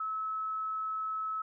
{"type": "tone", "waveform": "sine", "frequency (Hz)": 1296, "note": "E6", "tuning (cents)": -30, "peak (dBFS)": -32, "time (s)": [0, 1.42], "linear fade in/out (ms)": 5, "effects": []}